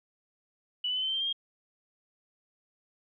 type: tone with pitch steps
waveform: sine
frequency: 2960 / 2998 / 3036 / 3075 / 3114 / 3154 / 3195 / 3235 Hz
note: F#7 / F#7 / F#7 / G7 / G7 / G7 / G7 / G#7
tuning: 0 / +22 / +44 / -34 / -12 / +10 / +32 / -46 cents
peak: -28 dBFS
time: 0.84-1.328 s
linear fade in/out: 5 ms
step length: 61 ms
effects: none